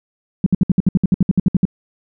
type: tone bursts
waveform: sine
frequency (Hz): 185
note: F#3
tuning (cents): 0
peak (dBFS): -8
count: 15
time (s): 0.44-1.653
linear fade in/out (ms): 2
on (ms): 23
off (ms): 62
effects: none